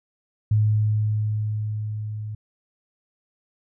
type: tone with level ramp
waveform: sine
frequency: 106.9 Hz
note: A2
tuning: 49 cents flat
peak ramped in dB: -15 to -29 dBFS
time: 0.51-2.35 s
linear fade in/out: 5 ms
effects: none